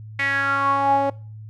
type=tone with band-pass filter sweep; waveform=sawtooth; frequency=277.2 Hz; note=C#4; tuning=in tune; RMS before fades=-20 dBFS; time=0.19-1.1 s; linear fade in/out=5 ms; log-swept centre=2100 to 660 Hz; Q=7.2; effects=noise-tail reverb RT60 0.4 s tail -22 dB re dry + added 108 Hz sine -35 dBFS peak until 1.49 s